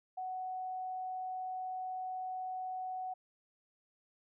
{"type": "tone", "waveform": "sine", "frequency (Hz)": 744, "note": "F#5", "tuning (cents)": 9, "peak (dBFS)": -37, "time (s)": [0.17, 3.14], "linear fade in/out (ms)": 10, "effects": []}